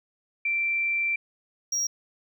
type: tone pair in turn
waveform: sine / triangle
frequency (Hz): 2349 / 5652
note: D7 / F8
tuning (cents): 0 / +20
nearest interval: octave + minor third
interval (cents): 1520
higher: second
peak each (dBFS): -23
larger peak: neither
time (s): 0.45-1.16 / 1.72-1.87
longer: first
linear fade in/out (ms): 5
effects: none